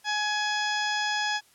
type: harmonic tone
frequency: 840 Hz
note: G#5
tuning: 19 cents sharp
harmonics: 1 / 2 / 3 / 4 / 5 / 6 / 7 / 8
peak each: -30 / -29 / -37 / -34 / -44 / -34 / -45 / -42 dBFS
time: 0.04-1.41 s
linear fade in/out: 50 ms
effects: white hiss -60 dBFS RMS until 1.54 s + low-pass 12000 Hz 12 dB/octave